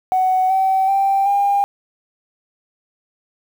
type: tone with pitch steps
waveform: sine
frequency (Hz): 747 / 765.3 / 784.1 / 803.4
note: F#5 / G5 / G5 / G5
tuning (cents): +16 / -42 / 0 / +42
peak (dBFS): -12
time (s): 0.12-1.64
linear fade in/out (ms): 0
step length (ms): 380
effects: tanh soft clip ceiling -9 dBFS + 7-bit